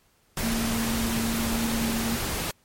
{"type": "tone in noise", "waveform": "sine", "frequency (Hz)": 228.2, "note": "A#3", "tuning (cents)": -37, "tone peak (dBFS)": -26, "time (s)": [0.43, 2.16], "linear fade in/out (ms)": 2, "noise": "pink", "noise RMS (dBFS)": -29, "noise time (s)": [0.37, 2.51], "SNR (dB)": 0, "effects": ["pink hiss -64 dBFS RMS until 2.64 s", "MP3 64 kbps"]}